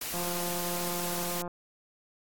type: noise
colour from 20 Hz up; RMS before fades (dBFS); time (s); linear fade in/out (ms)
white; -35; 0.01-1.42; 5
type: click train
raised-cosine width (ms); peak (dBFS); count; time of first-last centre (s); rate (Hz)
1; -24; 235; 0.14-1.477; 175
effects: AAC 64 kbps